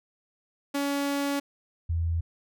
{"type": "tone pair in turn", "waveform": ["sawtooth", "sine"], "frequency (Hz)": [282.1, 83.34], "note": ["C#4", "E2"], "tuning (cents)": [30, 19], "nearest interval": "octave + major sixth", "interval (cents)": 2111, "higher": "first", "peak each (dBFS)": [-22, -24], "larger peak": "first", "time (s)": [[0.74, 1.4], [1.89, 2.21]], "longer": "first", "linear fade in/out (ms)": 10, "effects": []}